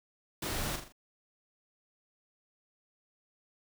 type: noise with echo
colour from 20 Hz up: pink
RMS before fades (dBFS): -36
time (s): 0.42-0.76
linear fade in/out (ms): 5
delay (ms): 41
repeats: 4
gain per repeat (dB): -6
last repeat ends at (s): 0.924
effects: none